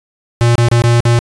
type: tone with dropouts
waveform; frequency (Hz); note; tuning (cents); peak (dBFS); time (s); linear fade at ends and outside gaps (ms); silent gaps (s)
square; 118.5; A#2; +29; -8; 0.41-1.19; 0; 0.554-0.581 / 0.685-0.715 / 0.82-0.839 / 1.004-1.053
effects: resampled to 22050 Hz